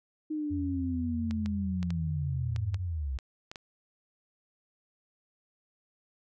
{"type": "linear sweep", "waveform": "sine", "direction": "down", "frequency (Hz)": [311.1, 61], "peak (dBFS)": -30, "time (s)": [0.3, 3.18], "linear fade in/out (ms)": 10}
{"type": "tone with vibrato", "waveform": "sine", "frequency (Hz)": 85.5, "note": "F2", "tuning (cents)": -36, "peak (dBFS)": -33, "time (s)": [0.5, 2.81], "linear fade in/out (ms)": 20, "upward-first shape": "square", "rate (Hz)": 5.7, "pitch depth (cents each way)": 35}
{"type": "clicks", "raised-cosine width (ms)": 0.2, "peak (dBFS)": -24, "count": 9, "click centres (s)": [1.31, 1.46, 1.829, 1.905, 2.562, 2.744, 3.188, 3.515, 3.558]}
{"effects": []}